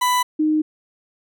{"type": "tone pair in turn", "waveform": ["40% pulse", "sine"], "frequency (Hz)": [994, 308.4], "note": ["B5", "D#4"], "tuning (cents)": [11, -15], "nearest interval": "octave + minor sixth", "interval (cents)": 2026, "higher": "first", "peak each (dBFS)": -15, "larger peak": "neither", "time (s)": [[0.01, 0.23], [0.39, 0.62]], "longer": "second", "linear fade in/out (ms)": 10, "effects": []}